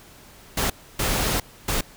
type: noise bursts at uneven times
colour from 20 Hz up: pink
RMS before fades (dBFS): -23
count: 3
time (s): 0.57-0.7 / 0.99-1.4 / 1.68-1.81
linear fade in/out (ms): 5
effects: pink hiss -48 dBFS RMS until 1.96 s